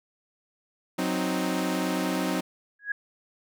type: chord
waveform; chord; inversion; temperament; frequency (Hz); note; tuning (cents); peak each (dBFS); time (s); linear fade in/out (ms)
sawtooth; C diminished; second; equal; 185 / 261.6 / 311.1; Gb3 / C4 / Eb4; 0 / 0 / 0; -26; 0.98-2.41; 10
type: tone with exponential growth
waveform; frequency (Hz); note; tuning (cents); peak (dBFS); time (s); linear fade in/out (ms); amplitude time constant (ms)
sine; 1661.2; G#6; 0; -22; 2.79-2.92; 5; 27
effects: none